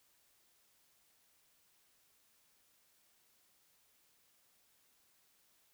silence, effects white hiss -72 dBFS RMS until 5.73 s

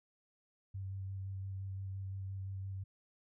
sine tone with vibrato, 96.4 Hz, G2, 28 cents flat, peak -39 dBFS, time 0.74-2.84 s, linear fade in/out 10 ms, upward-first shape square, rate 5.8 Hz, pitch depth 12 cents each way, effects none

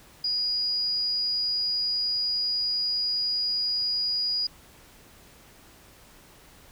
sine tone, 4895 Hz, D#8, 29 cents flat, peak -24 dBFS, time 0.24-4.47 s, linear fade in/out 5 ms, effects pink hiss -53 dBFS RMS until 6.71 s

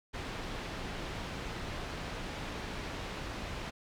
pink low-pass noise, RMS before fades -40 dBFS, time 0.13-3.71 s, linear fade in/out 20 ms, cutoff 4000 Hz, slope 12 dB/octave, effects none

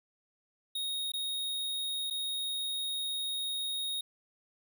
square tone with dropouts, 3739 Hz, A#7, 4 cents sharp, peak -33 dBFS, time 0.75-4.01 s, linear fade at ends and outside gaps 5 ms, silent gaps 1.119-1.136 / 2.101-2.107 s, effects none

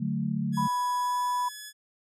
sine chord, D major, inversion none, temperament equal, 146.83 / 185 / 220 Hz, D3 / F#3 / A3, 0 / 0 / 0 cents, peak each -31 / -31 / -30 dBFS, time 0-0.68 s, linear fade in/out 10 ms
10% pulse tone with pitch glide, 1682 to 1703.5 Hz, G#6 to G#6, +22 to +44 cents, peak -31 dBFS, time 0.52-1.73 s, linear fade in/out 50 ms, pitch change +22 cents, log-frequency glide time 0.99-1.22 s
sine tone, 987.8 Hz, B5, in tune, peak -25 dBFS, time 0.57-1.49 s, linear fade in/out 10 ms
effects none

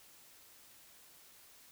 silence, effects white hiss -60 dBFS RMS until 1.71 s

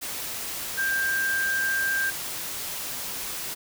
sine tone in noise, 1585 Hz, G6, 19 cents sharp, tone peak -23 dBFS, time 0.77-2.11 s, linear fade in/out 20 ms, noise white, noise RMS -33 dBFS, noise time 0.01-3.55 s, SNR +7 dB, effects none

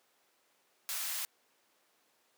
white high-pass noise, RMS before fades -37 dBFS, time 0.89-1.25 s, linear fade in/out 0 ms, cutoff 1000 Hz, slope 12 dB/octave, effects pink hiss -71 dBFS RMS until 2.37 s + high-pass 400 Hz 12 dB/octave

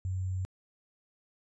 sine tone with sample-and-hold, 93 Hz, F#2, 9 cents sharp, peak -30 dBFS, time 0.05-0.45 s, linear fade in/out 0 ms, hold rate 7350 Hz, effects resampled to 22050 Hz

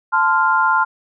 sine chord, F major, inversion first, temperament equal with one note detuned, 880 / 1036.9 / 1396.9 Hz, A5 / C6 / F6, 0 / -16 / 0 cents, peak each -18 / -17 / -16 dBFS, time 0.12-0.85 s, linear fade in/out 20 ms, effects none

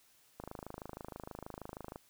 click train, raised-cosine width 1 ms, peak -29 dBFS, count 42, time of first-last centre 0.4-1.959 s, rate 26.3 Hz, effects white hiss -67 dBFS RMS until 2.09 s

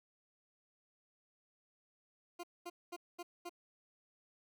20% pulse tone bursts, 349.2 Hz, F4, in tune, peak -38 dBFS, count 5, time 2.39-3.495 s, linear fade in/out 10 ms, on 45 ms, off 220 ms, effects none

